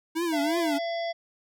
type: tone with vibrato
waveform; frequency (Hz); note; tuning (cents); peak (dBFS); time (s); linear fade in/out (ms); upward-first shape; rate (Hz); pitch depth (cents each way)
square; 314.6; D#4; +19; -26; 0.15-0.79; 20; triangle; 2.9; 200
type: harmonic tone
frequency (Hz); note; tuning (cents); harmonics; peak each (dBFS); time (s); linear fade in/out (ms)
675; E5; +41; 1 / 3 / 5 / 7 / 8; -28 / -38 / -42 / -45 / -46; 0.32-1.13; 20
effects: none